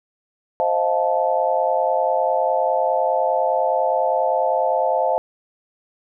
sine chord, F dominant seventh, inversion second, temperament just, 523.8 / 628.6 / 698.5 / 873.1 Hz, C5 / Eb5 / F5 / A5, +2 / +18 / 0 / -14 cents, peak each -22 dBFS, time 0.6-5.18 s, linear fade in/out 0 ms, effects none

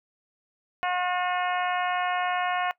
harmonic tone, 360.3 Hz, F#4, 46 cents flat, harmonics 2 / 3 / 4 / 5 / 6 / 7 / 8, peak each -27 / -31 / -33 / -35 / -37 / -38 / -39 dBFS, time 0.83-2.71 s, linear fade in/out 0 ms, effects noise-tail reverb RT60 0.1 s tail -20 dB re dry

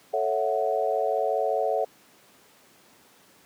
sine chord, F# minor seventh, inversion first, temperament equal, 440 / 554.4 / 659.3 / 740 Hz, A4 / C#5 / E5 / F#5, 0 / 0 / 0 / 0 cents, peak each -28 dBFS, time 0.13-1.85 s, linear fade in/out 10 ms, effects pink hiss -56 dBFS RMS until 3.45 s + high-pass 200 Hz 12 dB/octave

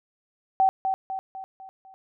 sine tone with echo, 766 Hz, G5, 40 cents flat, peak -16 dBFS, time 0.6-0.69 s, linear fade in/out 0 ms, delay 250 ms, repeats 5, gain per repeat -6 dB, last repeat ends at 1.94 s, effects none

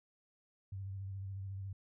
sine tone with vibrato, 97.1 Hz, G2, 16 cents flat, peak -40 dBFS, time 0.72-1.73 s, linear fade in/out 5 ms, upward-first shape square, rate 14 Hz, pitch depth 28 cents each way, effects none

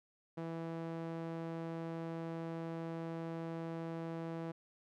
sawtooth tone with band-pass filter, 164.81 Hz, E3, in tune, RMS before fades -42 dBFS, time 0.37-4.52 s, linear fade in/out 10 ms, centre 450 Hz, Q 0.66, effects none

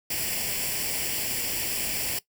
white noise with comb filter, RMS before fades -29 dBFS, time 0.1-2.19 s, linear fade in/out 5 ms, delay 0.39 ms, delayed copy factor +0.7, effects noise-tail reverb RT60 0.1 s tail -18 dB re dry

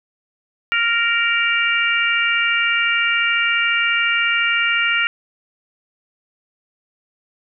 harmonic tone, 465.8 Hz, A#4, 1 cent flat, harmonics 3 / 4 / 5 / 6, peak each -20 / -22 / -20 / -21 dBFS, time 0.72-5.07 s, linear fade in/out 0 ms, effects none

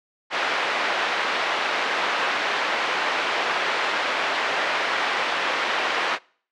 white band-pass noise, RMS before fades -24 dBFS, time 0.3-6.19 s, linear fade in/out 50 ms, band 480 to 2200 Hz, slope 12 dB/octave, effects noise-tail reverb RT60 0.5 s tail -25 dB re dry + low-pass 5000 Hz 12 dB/octave

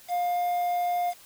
triangle tone with quantisation, 707 Hz, F5, 21 cents sharp, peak -22 dBFS, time 0.08-1.14 s, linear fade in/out 50 ms, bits 7, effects white hiss -52 dBFS RMS until 1.25 s

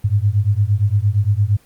sine beating tone pair, 98.5 / 107.2 Hz, G2 / A2, +9 / -45 cents, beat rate 8.7 Hz, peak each -16 dBFS, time 0.04-1.57 s, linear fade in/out 10 ms, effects pink hiss -53 dBFS RMS until 1.65 s + Opus 24 kbps

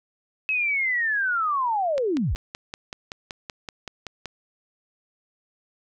sine linear sweep, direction down, 2588 to 32 Hz, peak -21 dBFS, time 0.49-2.35 s, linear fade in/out 0 ms
click train, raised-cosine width 0.2 ms, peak -16 dBFS, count 13, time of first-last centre 1.98-4.257 s, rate 5.27 Hz
effects none

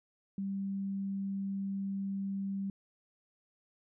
sine tone, 196 Hz, G3, in tune, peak -33 dBFS, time 0.38-2.7 s, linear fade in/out 2 ms, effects none

